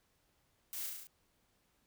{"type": "noise with echo", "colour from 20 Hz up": "blue", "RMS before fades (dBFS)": -43, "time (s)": [0.73, 0.86], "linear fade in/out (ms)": 0, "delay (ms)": 35, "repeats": 6, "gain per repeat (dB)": -2, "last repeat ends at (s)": 1.07, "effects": ["pink hiss -75 dBFS RMS until 1.86 s"]}